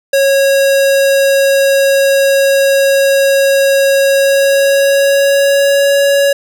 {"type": "tone with pitch glide", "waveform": "square", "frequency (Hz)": [549, 560.2], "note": ["C#5", "C#5"], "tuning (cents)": [-17, 18], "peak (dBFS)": -8, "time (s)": [0.13, 6.33], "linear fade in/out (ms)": 5, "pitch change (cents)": 35, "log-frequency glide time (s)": [4.03, 5.94], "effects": []}